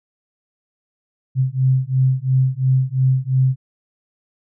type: beating tone pair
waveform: sine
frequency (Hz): 129.4 / 132.3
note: C3 / C3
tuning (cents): -19 / +20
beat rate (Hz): 2.9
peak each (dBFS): -17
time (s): 1.35-3.56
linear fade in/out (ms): 50
effects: none